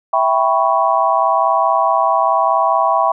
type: chord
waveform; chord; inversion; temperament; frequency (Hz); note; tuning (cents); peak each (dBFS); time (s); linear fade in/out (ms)
sine; C# half-diminished seventh; first; equal; 659.3 / 784 / 987.8 / 1108.7; E5 / G5 / B5 / C#6; 0 / 0 / 0 / 0; -17; 0.13-3.12; 5
effects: none